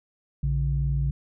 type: tone pair together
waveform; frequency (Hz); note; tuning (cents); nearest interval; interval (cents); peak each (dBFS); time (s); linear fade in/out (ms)
sine; 58.78 / 141.1; A#1 / C#3; +15 / +31; octave + minor third; 1516; -24; 0.43-1.11; 5
effects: tanh soft clip ceiling -14 dBFS